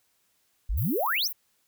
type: exponential sweep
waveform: sine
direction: up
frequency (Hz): 38.72 to 6520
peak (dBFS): -24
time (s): 0.69-1.28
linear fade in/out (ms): 10
type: high-pass noise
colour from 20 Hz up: white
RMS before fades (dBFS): -35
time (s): 0.77-1.33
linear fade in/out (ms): 10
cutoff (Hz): 12000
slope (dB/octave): 48
effects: white hiss -70 dBFS RMS until 1.67 s